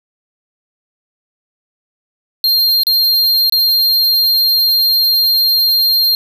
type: tone with dropouts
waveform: square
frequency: 4197 Hz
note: C8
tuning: 5 cents sharp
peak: -10 dBFS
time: 2.44-6.15 s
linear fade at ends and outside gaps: 1 ms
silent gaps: 2.834-2.868 / 3.497-3.523 s
effects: none